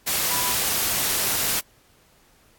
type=tone in noise; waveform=sine; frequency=987.8 Hz; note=B5; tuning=in tune; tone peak=-30 dBFS; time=0.3-0.55 s; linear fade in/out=20 ms; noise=white; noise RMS=-23 dBFS; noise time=0.06-1.61 s; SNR=-10 dB; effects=pink hiss -58 dBFS RMS until 2.58 s + AAC 64 kbps